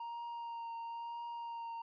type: tone with vibrato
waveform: triangle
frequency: 932.3 Hz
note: A#5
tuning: in tune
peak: -39 dBFS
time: 0-1.82 s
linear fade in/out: 5 ms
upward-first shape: triangle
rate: 1 Hz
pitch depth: 18 cents each way
effects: resampled to 11025 Hz